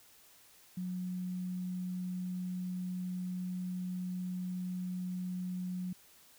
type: tone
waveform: sine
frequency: 182 Hz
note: F#3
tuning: 28 cents flat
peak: -35 dBFS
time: 0.77-5.93 s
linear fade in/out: 5 ms
effects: white hiss -61 dBFS RMS until 6.38 s